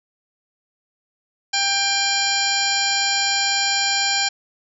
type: harmonic tone with a mistuned harmonic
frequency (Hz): 793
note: G5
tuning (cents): +20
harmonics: 1 / 2 / 3 / 4 / 5 / 6 / 7 / 9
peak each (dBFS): -26 / -26 / -26 / -26 / -26 / -26 / -26 / -26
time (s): 1.53-4.29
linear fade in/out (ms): 10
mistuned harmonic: 5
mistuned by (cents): +74
effects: none